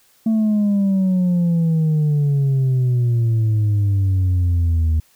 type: exponential sweep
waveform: sine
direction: down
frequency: 224.4 to 78.2 Hz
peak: -11 dBFS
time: 0.26-5 s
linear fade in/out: 5 ms
effects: tanh soft clip ceiling -13 dBFS + white hiss -56 dBFS RMS until 5.15 s